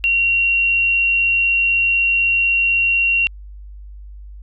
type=tone; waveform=sine; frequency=2748 Hz; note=F7; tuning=29 cents flat; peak=-13 dBFS; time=0.04-3.27 s; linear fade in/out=0 ms; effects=added 50 Hz sine -33 dBFS peak until 4.42 s